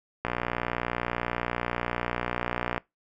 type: click train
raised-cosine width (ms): 0.5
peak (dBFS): -12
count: 153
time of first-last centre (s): 0.25-2.779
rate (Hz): 60.1
effects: noise-tail reverb RT60 0.2 s tail -23 dB re dry